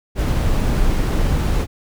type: noise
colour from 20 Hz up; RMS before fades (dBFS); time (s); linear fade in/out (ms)
brown; -17; 0.15-1.67; 50
effects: none